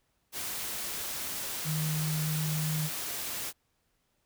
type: tone in noise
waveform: sine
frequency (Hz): 154.8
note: D#3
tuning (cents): -9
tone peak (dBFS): -29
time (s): 1.64-2.9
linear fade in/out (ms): 50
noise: white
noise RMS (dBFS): -36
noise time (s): 0.32-3.53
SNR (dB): +4
effects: pink hiss -75 dBFS RMS until 4.25 s